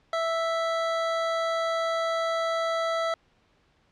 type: tone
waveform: 25% pulse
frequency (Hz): 659.3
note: E5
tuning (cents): 0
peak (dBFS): -21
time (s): 0.13-3.14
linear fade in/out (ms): 2
effects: pink hiss -65 dBFS RMS until 3.91 s + low-pass 4000 Hz 12 dB/octave